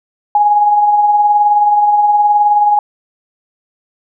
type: tone with tremolo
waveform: sine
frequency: 830.6 Hz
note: G#5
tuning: in tune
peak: -5 dBFS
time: 0.35-2.79 s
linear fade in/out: 2 ms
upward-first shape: triangle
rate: 19 Hz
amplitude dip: 45%
effects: none